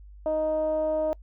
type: tone with low-pass filter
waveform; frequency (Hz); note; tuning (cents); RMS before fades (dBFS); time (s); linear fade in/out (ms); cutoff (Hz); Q
15% pulse; 311.3; D#4; +1; -26; 0.26-1.13; 0; 670; 5.7
effects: noise-tail reverb RT60 0.1 s tail -26 dB re dry + added 50 Hz sine -44 dBFS peak until 1.22 s